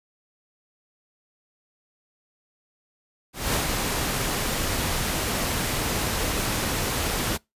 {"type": "noise with ADSR envelope", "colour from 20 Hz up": "pink", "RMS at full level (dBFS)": -23, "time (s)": [3.33, 7.38], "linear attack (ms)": 210, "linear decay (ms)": 88, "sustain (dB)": -3, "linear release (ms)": 26, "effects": ["noise-tail reverb RT60 0.2 s tail -25 dB re dry", "resampled to 32000 Hz"]}